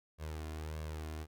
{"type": "tone with flanger", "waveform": "sawtooth", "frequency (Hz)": 77.78, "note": "D#2", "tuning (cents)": 0, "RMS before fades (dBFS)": -42, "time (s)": [0.18, 1.27], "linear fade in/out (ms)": 50, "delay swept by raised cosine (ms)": [1.8, 2.9], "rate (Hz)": 1.6, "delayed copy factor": 0.55, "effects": []}